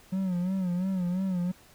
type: tone with vibrato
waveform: triangle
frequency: 183.6 Hz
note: F#3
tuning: 13 cents flat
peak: -24 dBFS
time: 0.12-1.52 s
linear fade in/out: 10 ms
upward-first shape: sine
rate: 2.9 Hz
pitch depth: 83 cents each way
effects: pink hiss -56 dBFS RMS until 1.74 s